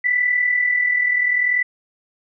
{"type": "tone pair together", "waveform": "sine", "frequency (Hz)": [1975.5, 2016], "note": ["B6", "B6"], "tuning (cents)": [0, 35], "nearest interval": "unison", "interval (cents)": 35, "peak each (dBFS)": [-16, -24], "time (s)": [0.04, 1.63], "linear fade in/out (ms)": 10, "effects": []}